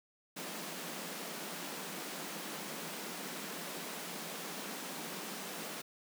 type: high-pass noise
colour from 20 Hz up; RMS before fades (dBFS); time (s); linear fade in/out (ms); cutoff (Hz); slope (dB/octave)
pink; -43; 0.36-5.82; 10; 160; 96
effects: none